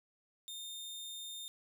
sawtooth tone, 3637 Hz, A#7, 43 cents flat, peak -40 dBFS, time 0.48-1.48 s, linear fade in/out 0 ms, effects none

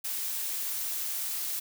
blue noise, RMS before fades -33 dBFS, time 0.04-1.6 s, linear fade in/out 10 ms, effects none

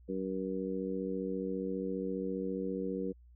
harmonic tone, 94.8 Hz, F#2, 43 cents sharp, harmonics 2 / 3 / 4 / 5, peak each -38 / -39 / -40 / -38 dBFS, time 0.08-3.13 s, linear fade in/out 20 ms, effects added 60 Hz sine -55 dBFS peak until 3.35 s

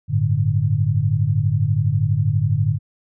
sine chord, G suspended second, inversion none, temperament just, 98 / 110.25 / 147 Hz, G2 / A2 / D3, 0 / +4 / +2 cents, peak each -21 / -19 / -20 dBFS, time 0.08-2.79 s, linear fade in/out 50 ms, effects none

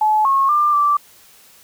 sine tone with pitch steps, 858 / 1089 / 1192 / 1168 Hz, A5 / C#6 / D6 / D6, -44 / -31 / +25 / -10 cents, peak -12 dBFS, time 0.01-0.97 s, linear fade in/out 5 ms, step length 240 ms, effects white hiss -48 dBFS RMS until 1.63 s

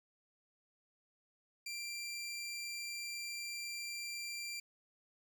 20% pulse tone, 2366 Hz, D7, 12 cents sharp, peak -36 dBFS, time 1.66-4.6 s, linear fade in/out 5 ms, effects none

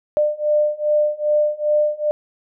sine beating tone pair, 598 / 600.5 Hz, D5 / D5, +31 / +38 cents, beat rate 2.5 Hz, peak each -19 / -18 dBFS, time 0.17-2.11 s, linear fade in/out 0 ms, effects none

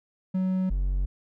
triangle tone pair in turn, 186.7 / 46.67 Hz, F#3 / F#1, +16 / +16 cents, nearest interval 2 octaves, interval 2400 cents, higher first, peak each -21 dBFS, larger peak neither, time 0.34-0.7 / 0.7-1.06 s, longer neither, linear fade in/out 10 ms, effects none

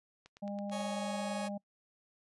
click train, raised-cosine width 0.2 ms, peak -36 dBFS, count 6, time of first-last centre 0.26-0.806 s, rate 9.15 Hz
harmonic tone, 202 Hz, G#3, 48 cents flat, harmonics 1 / 3 / 4, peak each -38 / -42 / -47 dBFS, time 0.42-1.58 s, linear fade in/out 10 ms
sawtooth chord, C# suspended second, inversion none, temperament just, 554.4 / 623.7 / 831.5 Hz, C#5 / D#5 / G#5, 0 / +4 / +2 cents, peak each -38 / -43 / -37 dBFS, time 0.71-1.49 s, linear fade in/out 20 ms
effects noise-tail reverb RT60 0.1 s tail -24 dB re dry + resampled to 24000 Hz

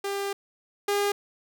sawtooth tone pair in turn, 398.3 / 406 Hz, G4 / G#4, +28 / -39 cents, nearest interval unison, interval 33 cents, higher second, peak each -24 / -19 dBFS, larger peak second, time 0.04-0.33 / 0.88-1.12 s, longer first, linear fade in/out 5 ms, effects none

